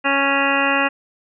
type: harmonic tone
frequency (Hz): 277.2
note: C#4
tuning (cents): 0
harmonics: 1 / 2 / 3 / 4 / 5 / 6 / 7 / 9 / 10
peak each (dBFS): -24 / -24 / -24 / -24 / -24 / -24 / -24 / -24 / -24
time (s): 0.04-0.89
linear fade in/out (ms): 20
effects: none